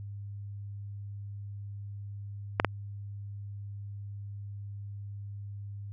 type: clicks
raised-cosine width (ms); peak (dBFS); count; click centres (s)
0.5; -7; 2; 2.599 / 2.647
effects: added 101 Hz sine -38 dBFS peak until 5.92 s